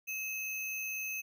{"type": "tone with sample-and-hold", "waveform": "sine", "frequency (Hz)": 2578, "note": "E7", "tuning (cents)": -39, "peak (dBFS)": -35, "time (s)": [0.07, 1.22], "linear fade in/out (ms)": 20, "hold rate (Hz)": 8820, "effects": []}